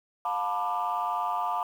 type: chord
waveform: sine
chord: B half-diminished seventh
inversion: second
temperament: just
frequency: 711.2 / 889 / 987.8 / 1185.3 Hz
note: F5 / A5 / B5 / D6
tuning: +31 / +18 / 0 / +16 cents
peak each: -31 dBFS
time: 0.25-1.63 s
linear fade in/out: 2 ms
effects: tanh soft clip ceiling -20 dBFS + 9-bit